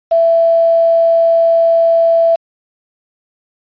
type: tone with quantisation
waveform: sine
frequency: 665 Hz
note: E5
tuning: 15 cents sharp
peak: -7 dBFS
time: 0.11-2.36 s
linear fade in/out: 10 ms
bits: 5
effects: resampled to 11025 Hz